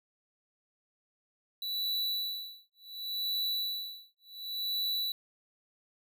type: tone with tremolo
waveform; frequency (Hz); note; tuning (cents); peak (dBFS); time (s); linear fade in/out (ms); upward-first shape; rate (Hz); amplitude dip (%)
square; 3951; B7; 0; -30; 1.62-5.12; 2; sine; 0.69; 100
effects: none